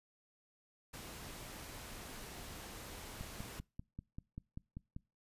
pink noise, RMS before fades -49 dBFS, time 0.93-3.6 s, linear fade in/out 10 ms
click train, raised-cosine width 5 ms, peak -32 dBFS, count 10, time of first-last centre 3.21-4.964 s, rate 5.13 Hz
effects noise-tail reverb RT60 0.3 s tail -25 dB re dry + resampled to 32000 Hz

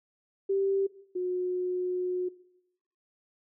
sine tone pair in turn, 391 / 363 Hz, G4 / F#4, -4 / -33 cents, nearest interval minor second, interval 129 cents, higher first, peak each -24 / -28 dBFS, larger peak first, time 0.49-0.87 / 1.15-2.29 s, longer second, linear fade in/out 10 ms, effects noise-tail reverb RT60 0.8 s tail -18 dB re dry

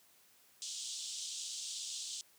white band-pass noise, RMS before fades -43 dBFS, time 0.62-2.21 s, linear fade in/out 0 ms, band 3100 to 8200 Hz, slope 48 dB/octave, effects white hiss -66 dBFS RMS until 2.38 s + high-pass 80 Hz 12 dB/octave

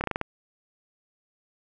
slowing click train, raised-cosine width 0.5 ms, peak -12 dBFS, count 6, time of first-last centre 0.01-0.213 s, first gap 29 ms, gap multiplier 1.17, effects none

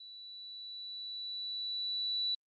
sine tone with level ramp, 3951 Hz, B7, in tune, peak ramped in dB -48 to -30 dBFS, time 0-2.35 s, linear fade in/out 5 ms, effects Opus 32 kbps

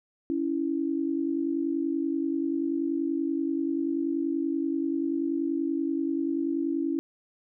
sine tone pair together, 280 / 330.4 Hz, C#4 / E4, +18 / +4 cents, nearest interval minor third, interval 286 cents, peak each -28 dBFS, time 0.3-6.99 s, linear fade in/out 0 ms, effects none

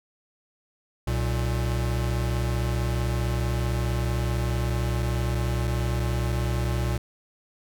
square tone pair together, 63.2 / 118.69 Hz, B1 / A#2, +41 / +32 cents, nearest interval major seventh, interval 1091 cents, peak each -27 dBFS, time 1.07-6.98 s, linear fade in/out 5 ms, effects none

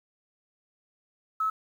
sine tone, 1295 Hz, E6, 31 cents flat, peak -24 dBFS, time 1.4-1.5 s, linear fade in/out 5 ms, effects 9-bit

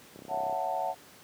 click train, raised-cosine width 2 ms, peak -31 dBFS, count 13, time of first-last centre 0.16-0.527 s, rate 32.7 Hz
sine chord, F# minor seventh, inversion second, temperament just, 555 / 666 / 740 / 888 Hz, C#5 / E5 / F#5 / A5, +2 / +18 / 0 / +16 cents, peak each -38 / -35 / -32 / -34 dBFS, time 0.28-0.95 s, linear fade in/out 50 ms
effects pink hiss -53 dBFS RMS until 1.23 s + high-pass 150 Hz 12 dB/octave

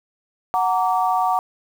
sine chord, Gb augmented, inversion none, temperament just, 740 / 925 / 1156.2 Hz, Gb5 / Bb5 / D6, 0 / -14 / -27 cents, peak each -19 / -22 / -23 dBFS, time 0.54-1.39 s, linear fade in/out 0 ms, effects 7-bit

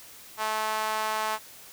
sawtooth tone with high-pass filter, 217 Hz, A3, 24 cents flat, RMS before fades -29 dBFS, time 0.37-1.39 s, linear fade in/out 50 ms, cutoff 910 Hz, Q 2.3, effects white hiss -48 dBFS RMS until 1.72 s

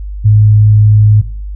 sine tone, 105.9 Hz, G#2, 34 cents sharp, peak -3 dBFS, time 0.24-1.22 s, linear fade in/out 20 ms, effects noise-tail reverb RT60 0.4 s tail -18 dB re dry + added 50 Hz sine -19 dBFS peak until 1.55 s

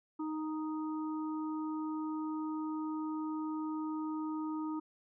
harmonic tone, 311.1 Hz, D#4, in tune, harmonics 1 / 3 / 4, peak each -35 / -45 / -47 dBFS, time 0.19-4.8 s, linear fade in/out 10 ms, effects none

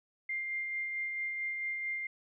sine tone with tremolo, 2100 Hz, C7, 6 cents sharp, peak -32 dBFS, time 0.29-2.07 s, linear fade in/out 5 ms, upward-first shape sine, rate 4.5 Hz, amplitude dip 30%, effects none

